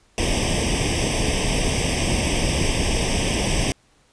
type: noise with comb filter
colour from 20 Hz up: pink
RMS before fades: -21 dBFS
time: 0.18-3.72 s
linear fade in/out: 0 ms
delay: 0.36 ms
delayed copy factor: +0.95
effects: pink hiss -59 dBFS RMS until 4.12 s + resampled to 22050 Hz